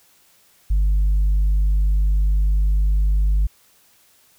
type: tone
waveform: sine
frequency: 49.99 Hz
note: G1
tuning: 35 cents sharp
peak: -12 dBFS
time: 0.7-3.47 s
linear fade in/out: 10 ms
effects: tanh soft clip ceiling -13 dBFS + white hiss -56 dBFS RMS until 4.38 s